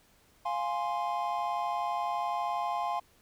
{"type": "chord", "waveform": "triangle", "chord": "F minor", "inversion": "none", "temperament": "equal", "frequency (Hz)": [698.5, 830.6, 1046.5], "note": ["F5", "Ab5", "C6"], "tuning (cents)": [0, 0, 0], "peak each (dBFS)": -32, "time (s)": [0.45, 3], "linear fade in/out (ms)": 10, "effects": ["pink hiss -64 dBFS RMS until 3.21 s"]}